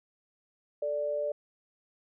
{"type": "tone pair together", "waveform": "sine", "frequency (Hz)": [440, 587.3], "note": ["A4", "D5"], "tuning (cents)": [0, 0], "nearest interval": "perfect fourth", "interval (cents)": 500, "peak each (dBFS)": [-37, -29], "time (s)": [0.82, 1.32], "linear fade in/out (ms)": 5, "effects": []}